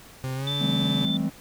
40% pulse tone with pitch glide, 130.81 to 142.65 Hz, C3 to C#3, 0 to +50 cents, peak -27 dBFS, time 0.24-1.05 s, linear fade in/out 0 ms, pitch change +150 cents, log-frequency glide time 0.35-0.52 s
sine tone, 3539 Hz, A7, 9 cents sharp, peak -27 dBFS, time 0.47-1.17 s, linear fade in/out 2 ms
triangle chord, A minor seventh, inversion second, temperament equal with one note detuned, 164.81 / 196 / 215.8 / 261.6 Hz, E3 / G3 / A3 / C4, 0 / 0 / -33 / 0 cents, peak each -27 dBFS, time 0.6-1.3 s, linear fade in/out 10 ms
effects pink hiss -48 dBFS RMS until 1.4 s

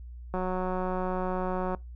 click train, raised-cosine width 1 ms, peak -18 dBFS, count 260, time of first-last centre 0.34-1.748 s, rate 184 Hz, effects noise-tail reverb RT60 0.2 s tail -23 dB re dry + added 60 Hz sine -40 dBFS peak until 1.95 s

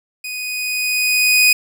sawtooth tone with level ramp, 2489 Hz, D#7, in tune, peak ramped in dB -22 to -5 dBFS, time 0.24-1.53 s, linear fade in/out 5 ms, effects none

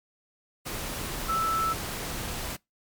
sine tone in noise, 1318.5 Hz, E6, in tune, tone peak -24 dBFS, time 1.28-1.74 s, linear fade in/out 20 ms, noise pink, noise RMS -34 dBFS, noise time 0.65-2.57 s, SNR +7 dB, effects noise-tail reverb RT60 0.2 s tail -25 dB re dry + MP3 96 kbps

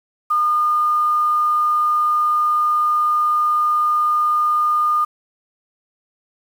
sine tone with quantisation, 1216 Hz, D#6, 40 cents flat, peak -14 dBFS, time 0.3-5.05 s, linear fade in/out 10 ms, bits 7, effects none

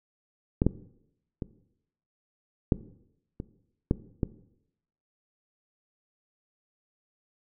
clicks, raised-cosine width 3 ms, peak -9 / -8 / -19 / -7 / -21 / -9 / -12 dBFS, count 7, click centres 0.619 / 0.666 / 1.422 / 2.722 / 3.401 / 3.911 / 4.232 s, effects noise-tail reverb RT60 0.8 s tail -17 dB re dry

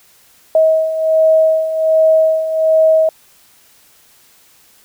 sine beating tone pair, 636 / 637.3 Hz, D#5 / D#5, +38 / +41 cents, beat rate 1.3 Hz, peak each -16 / -10 dBFS, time 0.55-3.09 s, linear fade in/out 2 ms, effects white hiss -49 dBFS RMS until 4.84 s

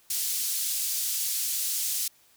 white band-pass noise, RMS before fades -29 dBFS, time 0.1-2.08 s, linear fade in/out 5 ms, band 4600 to 15000 Hz, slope 12 dB/octave, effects white hiss -61 dBFS RMS until 2.36 s

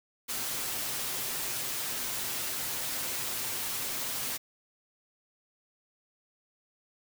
white noise with comb filter, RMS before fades -34 dBFS, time 0.28-4.38 s, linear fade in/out 20 ms, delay 7.7 ms, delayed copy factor +0.55, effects none

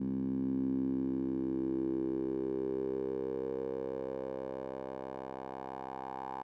10% pulse tone with band-pass filter sweep, 66.1 Hz, C2, 18 cents sharp, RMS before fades -36 dBFS, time 0-6.43 s, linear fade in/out 10 ms, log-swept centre 230 to 820 Hz, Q 5.4, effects none

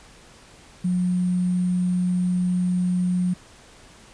sine tone with sample-and-hold, 180 Hz, F#3, 47 cents flat, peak -19 dBFS, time 0.84-3.34 s, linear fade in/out 10 ms, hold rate 8820 Hz, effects pink hiss -49 dBFS RMS until 4.13 s + resampled to 22050 Hz

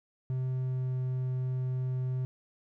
triangle tone with pitch glide, 129.1 to 128.36 Hz, C3 to C3, -23 to -33 cents, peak -27 dBFS, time 0.3-2.25 s, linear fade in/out 0 ms, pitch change -10 cents, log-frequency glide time 0.5-0.85 s, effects none

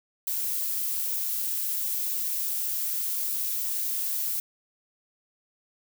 violet noise, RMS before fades -29 dBFS, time 0.27-4.4 s, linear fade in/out 2 ms, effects none

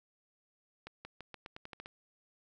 accelerating click train, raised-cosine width 0.3 ms, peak -29 dBFS, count 10, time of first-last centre 0.87-1.859 s, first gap 180 ms, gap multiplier 0.87, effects none

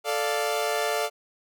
sawtooth chord, D minor, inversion second, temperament equal, 440 / 587.3 / 698.5 Hz, A4 / D5 / F5, 0 / 0 / 0 cents, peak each -25 dBFS, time 0.04-1.1 s, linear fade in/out 50 ms, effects none

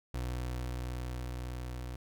30% pulse tone with level ramp, 61.74 Hz, B1, in tune, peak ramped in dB -31 to -36 dBFS, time 0.14-1.96 s, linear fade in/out 5 ms, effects none

